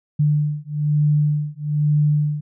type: beating tone pair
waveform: sine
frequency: 148.4 / 149.5 Hz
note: D3 / D3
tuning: +18 / +31 cents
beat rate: 1.1 Hz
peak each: -19 dBFS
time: 0.19-2.41 s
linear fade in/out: 10 ms
effects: none